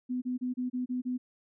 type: tone bursts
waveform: sine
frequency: 250.8 Hz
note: B3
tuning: 27 cents sharp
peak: -29 dBFS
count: 7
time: 0.09-1.18 s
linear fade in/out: 20 ms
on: 130 ms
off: 30 ms
effects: none